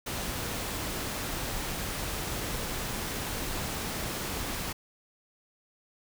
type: noise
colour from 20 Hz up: pink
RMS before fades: -34 dBFS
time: 0.06-4.73 s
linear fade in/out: 10 ms
effects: none

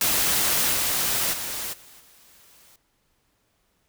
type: noise with level steps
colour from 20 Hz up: white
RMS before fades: -22 / -24 / -31 / -49 / -54 dBFS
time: 0.01-2.76 s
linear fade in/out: 2 ms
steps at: 0.72 / 1.32 / 1.72 / 1.99 s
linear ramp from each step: 20 ms
effects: pink hiss -69 dBFS RMS until 3.88 s

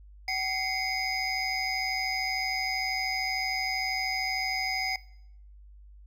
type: tone cluster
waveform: triangle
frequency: 759 / 2082 / 2215 / 4993 Hz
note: F#5 / C7 / C#7 / D#8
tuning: +44 / -9 / -2 / +5 cents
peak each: -33 / -32 / -31 / -32 dBFS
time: 0.28-4.96 s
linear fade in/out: 2 ms
effects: noise-tail reverb RT60 0.7 s tail -21 dB re dry + added 50 Hz sine -48 dBFS peak until 6.06 s

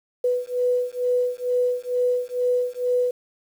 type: beating tone pair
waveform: sine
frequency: 493.9 / 496.1 Hz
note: B4 / B4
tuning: 0 / +8 cents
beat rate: 2.2 Hz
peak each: -23 dBFS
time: 0.24-3.11 s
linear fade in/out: 5 ms
effects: 8-bit

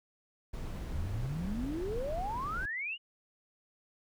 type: noise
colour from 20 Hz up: brown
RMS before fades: -39 dBFS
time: 0.53-2.66 s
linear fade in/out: 10 ms
type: exponential sweep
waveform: sine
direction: up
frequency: 69.3 to 2960 Hz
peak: -34 dBFS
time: 0.91-2.98 s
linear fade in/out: 50 ms
effects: none

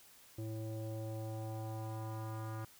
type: tone with low-pass filter sweep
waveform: square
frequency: 110.1 Hz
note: A2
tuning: 2 cents sharp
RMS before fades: -42 dBFS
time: 0.38-2.65 s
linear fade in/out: 5 ms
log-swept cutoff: 430 to 1300 Hz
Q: 2.5
effects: white hiss -61 dBFS RMS until 2.79 s

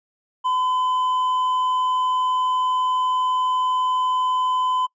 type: tone with hard clipping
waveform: sine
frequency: 1014 Hz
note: B5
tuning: 45 cents sharp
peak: -20 dBFS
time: 0.44-4.87 s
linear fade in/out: 20 ms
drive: 4 dB
effects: noise-tail reverb RT60 0.1 s tail -23 dB re dry + resampled to 16000 Hz

